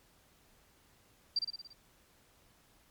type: tone with echo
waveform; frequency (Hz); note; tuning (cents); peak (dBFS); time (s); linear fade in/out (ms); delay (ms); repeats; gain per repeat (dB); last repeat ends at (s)
sine; 4699; D8; 0; -27; 1.36-1.39; 5; 57; 6; -4; 1.732
effects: pink hiss -66 dBFS RMS until 2.9 s + MP3 96 kbps

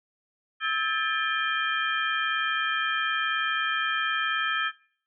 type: tone cluster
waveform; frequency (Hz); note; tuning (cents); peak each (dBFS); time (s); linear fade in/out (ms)
sine; 1302 / 1613 / 1752 / 2410 / 3156; E6 / G6 / A6 / D7 / G7; -22 / +49 / -8 / +44 / +11; -29 / -32 / -30 / -34 / -31; 0.6-4.72; 50
effects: noise-tail reverb RT60 0.5 s tail -19 dB re dry

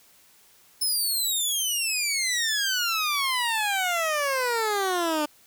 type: exponential sweep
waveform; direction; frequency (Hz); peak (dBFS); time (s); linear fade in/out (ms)
15% pulse; down; 5274 to 293.7; -17; 0.81-5.26; 10
effects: white hiss -57 dBFS RMS until 5.46 s

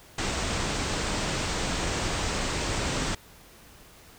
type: low-pass noise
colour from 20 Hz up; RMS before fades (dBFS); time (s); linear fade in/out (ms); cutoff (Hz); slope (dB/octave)
pink; -29; 0.18-3.15; 5; 8600; 96
effects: pink hiss -52 dBFS RMS until 4.18 s

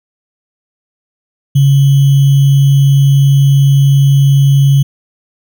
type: tone with sample-and-hold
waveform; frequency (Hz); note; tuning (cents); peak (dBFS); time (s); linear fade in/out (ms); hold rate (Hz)
sine; 138.59; C#3; 0; -4; 1.55-4.83; 10; 3150
effects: none

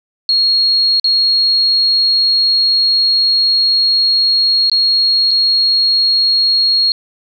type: tone with dropouts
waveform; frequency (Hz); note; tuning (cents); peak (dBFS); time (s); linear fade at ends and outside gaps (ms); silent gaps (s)
sine; 4291; C8; +43; -9; 0.29-6.92; 1; 0.998-1.043 / 4.698-4.716 / 5.309-5.313
effects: none

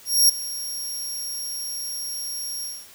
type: tone with ADSR envelope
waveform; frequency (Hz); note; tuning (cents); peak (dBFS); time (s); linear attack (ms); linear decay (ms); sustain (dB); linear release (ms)
20% pulse; 5588; F8; 0; -6; 0.05-2.88; 240; 9; -17; 240
effects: white hiss -48 dBFS RMS until 2.94 s

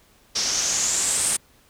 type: noise with low-pass filter sweep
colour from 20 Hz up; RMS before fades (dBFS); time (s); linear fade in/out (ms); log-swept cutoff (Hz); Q
white; -23; 0.35-1.37; 10; 5400 to 9100; 5.3
effects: pink hiss -57 dBFS RMS until 1.69 s

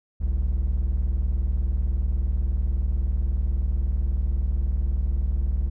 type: tone pair together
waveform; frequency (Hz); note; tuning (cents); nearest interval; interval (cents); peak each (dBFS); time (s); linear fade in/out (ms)
triangle; 48.18 / 68.2; G1 / C#2; -29 / -28; tritone; 601; -21 / -20; 0.2-5.7; 20
effects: tanh soft clip ceiling -15 dBFS

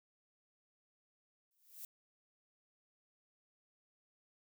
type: noise with exponential growth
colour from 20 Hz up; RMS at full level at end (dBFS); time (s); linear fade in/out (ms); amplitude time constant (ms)
violet; -45; 1.51-1.85; 1; 72
effects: none

